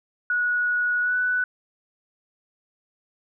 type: tone with pitch glide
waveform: sine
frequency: 1461 to 1489.1 Hz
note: F#6 to F#6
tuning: -22 to +11 cents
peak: -20 dBFS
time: 0.3-1.44 s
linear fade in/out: 2 ms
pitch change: +33 cents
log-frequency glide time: 1.01-1.16 s
effects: none